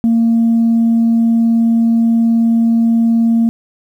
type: tone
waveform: sine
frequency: 229.7 Hz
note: A#3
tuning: 25 cents flat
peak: -7 dBFS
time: 0.04-3.49 s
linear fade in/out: 0 ms
effects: tanh soft clip ceiling -6 dBFS + 8-bit